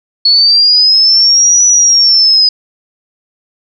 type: linear two-way sweep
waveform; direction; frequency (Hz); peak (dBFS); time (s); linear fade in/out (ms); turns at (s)
sine; up then down; 4369 to 5920 to 4988; -4; 0.25-2.49; 5; 1.65
effects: none